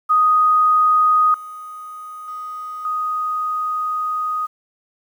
sine tone with level steps, 1246 Hz, D#6, 2 cents sharp, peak -11 / -31 / -27 / -19 dBFS, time 0.09-4.47 s, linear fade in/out 20 ms, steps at 1.34 / 2.28 / 2.85 s, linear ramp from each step 2 ms, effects 8-bit

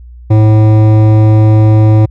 sine tone with hard clipping, 108.3 Hz, A2, 27 cents flat, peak -5 dBFS, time 0.3-2.06 s, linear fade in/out 10 ms, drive 13 dB, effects added 60 Hz sine -29 dBFS peak until 2.1 s

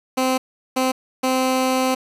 15% pulse tone bursts at uneven times, 259.2 Hz, C4, 16 cents flat, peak -11 dBFS, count 3, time 0.17-0.38 / 0.76-0.92 / 1.23-1.95 s, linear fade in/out 10 ms, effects resampled to 32000 Hz + 7-bit

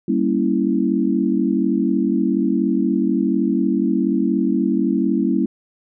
sine chord, G diminished seventh, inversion none, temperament equal, 196 / 233.1 / 277.2 / 329.6 Hz, G3 / Bb3 / Db4 / Fb4, 0 / 0 / 0 / 0 cents, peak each -21 dBFS, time 0.08-5.46 s, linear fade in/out 5 ms, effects none

